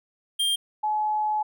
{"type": "tone pair in turn", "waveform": ["square", "sine"], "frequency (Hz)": [3195, 852.1], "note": ["G7", "G#5"], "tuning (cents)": [32, 44], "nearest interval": "octave + major seventh", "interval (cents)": 2288, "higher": "first", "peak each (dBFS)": -22, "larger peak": "neither", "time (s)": [[0.39, 0.56], [0.83, 1.43]], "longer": "second", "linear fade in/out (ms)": 10, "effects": []}